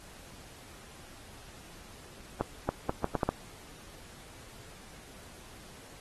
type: accelerating click train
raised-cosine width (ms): 1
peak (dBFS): -14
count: 7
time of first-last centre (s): 2.41-3.29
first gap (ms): 280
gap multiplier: 0.73
effects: pink hiss -52 dBFS RMS until 6 s + AAC 32 kbps